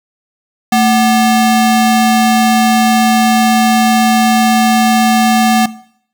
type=ring-modulated tone; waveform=square; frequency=485 Hz; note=B4; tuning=31 cents flat; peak=-5 dBFS; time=0.72-5.66 s; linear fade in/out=5 ms; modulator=262 Hz; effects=noise-tail reverb RT60 0.6 s tail -18 dB re dry